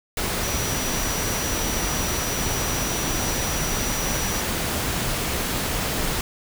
sine tone in noise, 5850 Hz, F#8, 21 cents flat, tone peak -31 dBFS, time 0.43-4.41 s, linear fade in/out 2 ms, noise pink, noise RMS -25 dBFS, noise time 0.17-6.21 s, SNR -9 dB, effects none

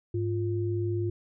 sine tone pair together, 103.83 / 349.2 Hz, G#2 / F4, 0 / 0 cents, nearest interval octave + major sixth, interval 2100 cents, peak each -28 / -30 dBFS, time 0.14-1.1 s, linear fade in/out 5 ms, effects none

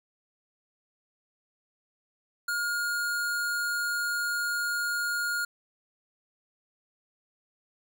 square tone, 1425 Hz, F6, 34 cents sharp, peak -28 dBFS, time 2.48-5.45 s, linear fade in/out 5 ms, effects none

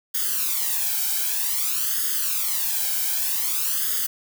blue noise with flanger, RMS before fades -24 dBFS, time 0.14-4.07 s, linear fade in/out 10 ms, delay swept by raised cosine 0.6 to 1.31 ms, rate 0.53 Hz, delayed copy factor +0.85, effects none

